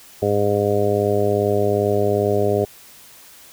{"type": "harmonic tone", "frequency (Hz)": 102.5, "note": "G#2", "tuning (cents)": -22, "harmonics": [1, 2, 3, 4, 5, 6, 7], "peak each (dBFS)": [-24, -27, -28, -19, -24, -23, -28], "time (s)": [0.22, 2.65], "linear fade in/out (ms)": 5, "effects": ["white hiss -45 dBFS RMS until 3.52 s"]}